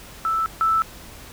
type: tone pair in turn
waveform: sine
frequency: 1318.5 / 1318.5 Hz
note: E6 / E6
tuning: 0 / 0 cents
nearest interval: unison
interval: 0 cents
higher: neither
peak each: -19 / -16 dBFS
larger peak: second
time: 0.25-0.46 / 0.61-0.82 s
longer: neither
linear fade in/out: 0 ms
effects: added 50 Hz sine -47 dBFS peak until 1.32 s + pink hiss -42 dBFS RMS until 1.32 s